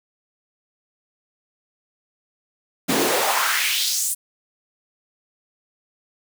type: noise with high-pass filter sweep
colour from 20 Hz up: pink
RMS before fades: -21 dBFS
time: 2.88-4.15 s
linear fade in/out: 20 ms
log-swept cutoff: 220 to 9800 Hz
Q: 2.5
effects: none